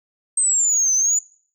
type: exponential two-way sweep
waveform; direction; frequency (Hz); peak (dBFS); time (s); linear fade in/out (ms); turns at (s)
sine; down then up; 8372 to 6060 to 7030; -14; 0.37-1.19; 5; 0.94
effects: noise-tail reverb RT60 0.5 s tail -23 dB re dry + tanh soft clip ceiling -11 dBFS